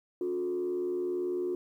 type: tone with frequency modulation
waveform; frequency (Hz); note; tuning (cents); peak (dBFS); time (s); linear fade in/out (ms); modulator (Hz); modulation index
sine; 360; F#4; -47; -28; 0.21-1.55; 2; 78.2; 0.52
effects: tanh soft clip ceiling -25 dBFS + 11-bit